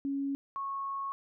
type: tone pair in turn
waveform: sine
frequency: 277.2 / 1098.6 Hz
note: C#4 / C#6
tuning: 0 / -16 cents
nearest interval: 2 octaves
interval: 2384 cents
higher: second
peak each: -30 / -33 dBFS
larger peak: first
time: 0.05-0.35 / 0.56-1.12 s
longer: second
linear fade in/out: 0 ms
effects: none